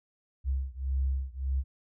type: beating tone pair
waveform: sine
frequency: 66 / 67.7 Hz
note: C2 / C#2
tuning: +16 / -40 cents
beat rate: 1.7 Hz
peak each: -30 / -31 dBFS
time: 0.44-1.64 s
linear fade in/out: 50 ms
effects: none